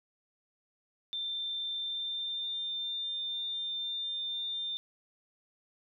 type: tone with pitch glide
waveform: sine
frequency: 3572 to 3599 Hz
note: A7 to A7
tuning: +25 to +38 cents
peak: -33 dBFS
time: 1.13-4.77 s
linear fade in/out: 0 ms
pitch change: +13 cents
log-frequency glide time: 1.75-2.51 s
effects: none